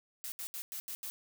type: noise bursts at uneven times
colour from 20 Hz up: blue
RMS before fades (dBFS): -41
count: 6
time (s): 0.24-0.32 / 0.39-0.47 / 0.54-0.62 / 0.72-0.8 / 0.88-0.95 / 1.03-1.1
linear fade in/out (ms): 0
effects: none